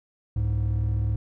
triangle tone pair together, 65.9 / 104.61 Hz, C2 / G#2, +13 / +13 cents, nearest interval minor sixth, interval 800 cents, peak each -24 / -21 dBFS, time 0.36-1.16 s, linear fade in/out 5 ms, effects tanh soft clip ceiling -15 dBFS

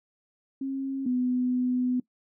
sine tone pair in turn, 270 / 250.4 Hz, C#4 / B3, -45 / +24 cents, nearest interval minor second, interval 131 cents, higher first, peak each -28 / -23 dBFS, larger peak second, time 0.61-1.06 / 1.06-2 s, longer second, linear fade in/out 5 ms, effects noise-tail reverb RT60 0.1 s tail -20 dB re dry

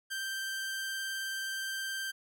sawtooth tone with vibrato, 1568 Hz, G6, in tune, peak -31 dBFS, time 0.1-2.12 s, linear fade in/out 20 ms, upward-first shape square, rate 19 Hz, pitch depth 8 cents each way, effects none

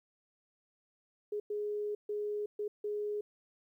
sine tone bursts at uneven times, 416.8 Hz, G#4, 6 cents sharp, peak -33 dBFS, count 5, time 1.32-1.4 / 1.5-1.95 / 2.09-2.46 / 2.59-2.68 / 2.84-3.21 s, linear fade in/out 5 ms, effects 12-bit

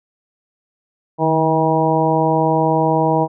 harmonic tone with a mistuned harmonic, 160 Hz, D#3, 49 cents sharp, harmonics 1 / 2 / 3 / 4 / 5 / 6, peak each -20 / -20 / -20 / -20 / -20 / -20 dBFS, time 1.18-3.28 s, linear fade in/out 50 ms, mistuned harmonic 1, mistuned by -44 cents, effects none

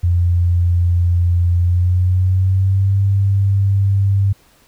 sine tone with pitch glide, 87.31 to 98.57 Hz, F2 to G2, 0 to +10 cents, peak -11 dBFS, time 0.03-4.33 s, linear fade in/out 10 ms, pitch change +210 cents, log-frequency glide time 1.58-2.99 s, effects pink hiss -52 dBFS RMS until 4.67 s

